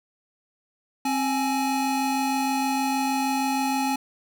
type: tone pair together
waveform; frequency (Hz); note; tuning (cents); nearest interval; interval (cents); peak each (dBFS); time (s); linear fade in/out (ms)
square; 265.2 / 842; C4 / G#5; +23 / +24; octave + minor sixth; 2001; -26; 1.05-3.96; 5
effects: none